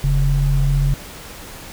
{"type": "tone pair together", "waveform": "sine", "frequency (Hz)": [41.2, 138.59], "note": ["E1", "C#3"], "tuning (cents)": [0, 0], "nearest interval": "octave + major sixth", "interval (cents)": 2100, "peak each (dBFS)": -16, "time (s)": [0.04, 0.94], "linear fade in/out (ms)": 0, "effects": ["pink hiss -36 dBFS RMS until 1.72 s"]}